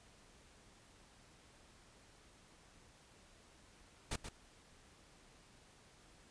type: noise with echo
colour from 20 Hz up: pink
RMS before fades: -39 dBFS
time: 4.11-4.16 s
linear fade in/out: 5 ms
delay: 130 ms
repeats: 1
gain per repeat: -8 dB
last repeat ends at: 4.29 s
effects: pink hiss -64 dBFS RMS until 6.3 s + resampled to 22050 Hz